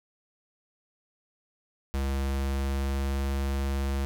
square tone with pitch glide, 68.1 to 68.53 Hz, C#2 to C#2, -30 to -19 cents, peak -27 dBFS, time 1.94-4.05 s, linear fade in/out 0 ms, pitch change +11 cents, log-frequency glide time 2.26-3.22 s, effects none

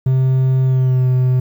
triangle tone with pitch glide, 130.81 to 127.6 Hz, C3 to C3, 0 to -43 cents, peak -9 dBFS, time 0.06-1.4 s, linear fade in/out 5 ms, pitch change -43 cents, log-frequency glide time 0.63-1.08 s, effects 8-bit

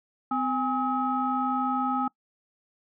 sine tone cluster, 255.6 / 819 / 1277 Hz, C4 / G#5 / D#6, -40 / -24 / +45 cents, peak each -28 dBFS, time 0.31-2.08 s, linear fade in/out 5 ms, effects noise-tail reverb RT60 0.1 s tail -24 dB re dry + tanh soft clip ceiling -14 dBFS

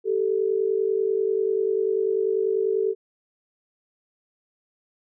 sine tone pair together, 388.8 / 439 Hz, G4 / A4, -14 / -4 cents, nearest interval major second, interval 210 cents, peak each -23 dBFS, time 0.04-2.95 s, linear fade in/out 50 ms, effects none

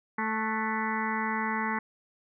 harmonic tone with a mistuned harmonic, 220 Hz, A3, in tune, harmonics 1 / 2 / 4 / 5 / 6 / 7 / 8 / 9 / 10, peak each -33 / -40 / -33 / -35 / -43 / -38 / -38 / -35 / -46 dBFS, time 0.18-1.79 s, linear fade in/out 5 ms, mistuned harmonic 7, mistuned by -52 cents, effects none

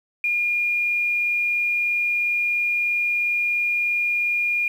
sine tone, 2421 Hz, D#7, 48 cents flat, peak -19 dBFS, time 0.24-4.68 s, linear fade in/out 2 ms, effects 8-bit

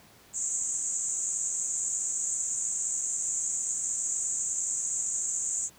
pink band-pass noise, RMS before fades -31 dBFS, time 0.33-5.7 s, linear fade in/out 50 ms, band 6700 to 7900 Hz, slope 96 dB/octave, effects pink hiss -56 dBFS RMS until 5.78 s + high-pass 80 Hz 12 dB/octave

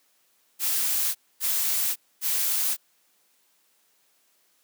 blue noise bursts, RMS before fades -25 dBFS, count 3, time 0.59-2.77 s, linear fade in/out 50 ms, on 560 ms, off 250 ms, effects white hiss -66 dBFS RMS until 4.63 s + high-pass 200 Hz 12 dB/octave

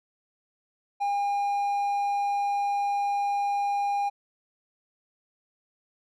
triangle tone, 808 Hz, G#5, 48 cents flat, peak -22 dBFS, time 1-4.1 s, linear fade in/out 20 ms, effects none

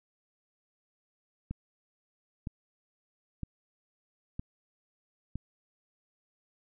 click train, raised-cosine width 5 ms, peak -23 dBFS, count 5, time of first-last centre 1.51-5.356 s, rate 1.04 Hz, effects none

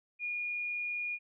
sine tone, 2435 Hz, D#7, 38 cents flat, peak -33 dBFS, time 0.19-1.19 s, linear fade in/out 50 ms, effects none

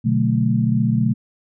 sine chord, B minor seventh, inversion none, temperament equal, 123.47 / 146.83 / 185 / 220 Hz, B2 / D3 / F#3 / A3, 0 / 0 / 0 / 0 cents, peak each -19 / -23 / -23 / -19 dBFS, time 0.04-1.14 s, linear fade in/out 20 ms, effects none

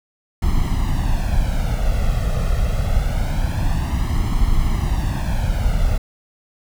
brown noise with flanger, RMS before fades -18 dBFS, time 0.42-5.98 s, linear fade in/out 5 ms, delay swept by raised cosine 0.96 to 1.56 ms, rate 0.25 Hz, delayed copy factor +0.75, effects none

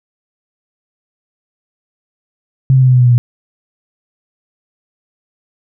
sine tone with pitch steps, 132.8 / 130.97 / 129.17 / 127.39 / 125.64 / 123.91 / 122.2 / 120.52 Hz, C3 / C3 / C3 / C3 / B2 / B2 / B2 / B2, +26 / +2 / -22 / -46 / +30 / +6 / -18 / -42 cents, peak -5 dBFS, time 2.7-3.18 s, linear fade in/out 0 ms, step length 60 ms, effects none

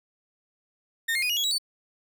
35% pulse tone with pitch steps, 1831 / 2128 / 2472 / 2873 / 3339 / 3880 / 4508 Hz, A#6 / C7 / D#7 / F7 / G#7 / B7 / C#8, -32 / +29 / -12 / +48 / +9 / -31 / +28 cents, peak -22 dBFS, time 1.08-1.584 s, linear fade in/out 10 ms, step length 72 ms, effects none

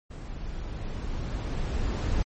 brown noise with level ramp, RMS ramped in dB -38 to -25 dBFS, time 0.1-2.23 s, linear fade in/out 10 ms, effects MP3 32 kbps

